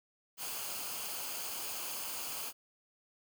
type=noise with comb filter; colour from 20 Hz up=white; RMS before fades=-40 dBFS; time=0.37-2.53 s; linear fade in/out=50 ms; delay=0.53 ms; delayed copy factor=-0.55; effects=none